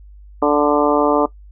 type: harmonic tone with a mistuned harmonic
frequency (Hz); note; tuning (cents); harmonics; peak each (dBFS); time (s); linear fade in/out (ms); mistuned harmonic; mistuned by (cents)
146.83; D3; 0; 2 / 3 / 4 / 5 / 6 / 7 / 8; -17 / -17 / -18 / -22 / -22 / -23 / -22; 0.42-1.26; 5; 8; +16
effects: noise-tail reverb RT60 0.1 s tail -18 dB re dry + added 50 Hz sine -38 dBFS peak until 1.51 s